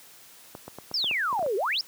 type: clicks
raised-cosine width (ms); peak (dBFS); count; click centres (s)
1; -24; 10; 0.551 / 0.68 / 0.786 / 0.914 / 1.043 / 1.112 / 1.328 / 1.393 / 1.427 / 1.463
type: exponential two-way sweep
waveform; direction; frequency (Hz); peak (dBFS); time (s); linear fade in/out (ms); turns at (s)
sine; down then up; 5588 to 370 to 5588; -24; 0.94-1.81; 2; 1.56
effects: white hiss -51 dBFS RMS until 1.87 s + high-pass 100 Hz 12 dB/octave